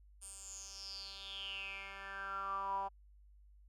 10% pulse tone with band-pass filter sweep, 196 Hz, G3, in tune, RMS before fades -44 dBFS, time 0.21-2.89 s, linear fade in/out 20 ms, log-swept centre 9200 to 860 Hz, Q 9.1, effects added 50 Hz sine -59 dBFS peak until 3.68 s

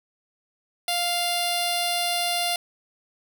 10% pulse tone with notch filter, 698.5 Hz, F5, in tune, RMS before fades -25 dBFS, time 0.88-2.56 s, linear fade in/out 2 ms, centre 1600 Hz, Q 0.84, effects none

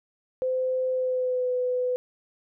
sine tone with pitch glide, 514 to 500.2 Hz, C5 to B4, -31 to +22 cents, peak -23 dBFS, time 0.42-1.96 s, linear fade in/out 0 ms, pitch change -47 cents, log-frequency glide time 0.91-1.52 s, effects none

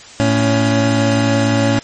25% pulse tone pair together, 111.29 / 280 Hz, A2 / C#4, +20 / +18 cents, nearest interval octave + major third, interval 1598 cents, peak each -11 dBFS, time 0.2-1.79 s, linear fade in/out 0 ms, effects white hiss -37 dBFS RMS until 1.83 s + MP3 32 kbps

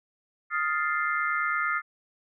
sine chord, F dominant seventh, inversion third, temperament equal with one note detuned, 1248.1 / 1396.9 / 1760 / 2093 Hz, Eb6 / F6 / A6 / C7, +5 / 0 / 0 / 0 cents, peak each -29 / -29 / -33 / -31 dBFS, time 0.5-1.82 s, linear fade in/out 50 ms, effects none

